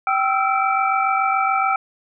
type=tone cluster; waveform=sine; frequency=777 / 1301 / 1348 / 2324 Hz; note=G5 / E6 / E6 / D7; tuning=-16 / -23 / +38 / -19 cents; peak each=-20 / -22 / -22 / -25 dBFS; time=0.07-1.76 s; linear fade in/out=2 ms; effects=none